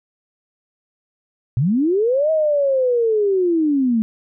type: linear two-way sweep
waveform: sine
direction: up then down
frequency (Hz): 110 to 641 to 214.6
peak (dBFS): -14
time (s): 1.57-4.02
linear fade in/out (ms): 0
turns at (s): 2.31
effects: none